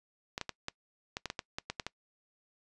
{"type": "clicks", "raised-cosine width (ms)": 0.2, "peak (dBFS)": -18, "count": 12, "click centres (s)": [0.379, 0.413, 0.493, 0.684, 1.169, 1.257, 1.301, 1.392, 1.585, 1.7, 1.798, 1.866], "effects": ["noise-tail reverb RT60 0.1 s tail -23 dB re dry", "resampled to 22050 Hz"]}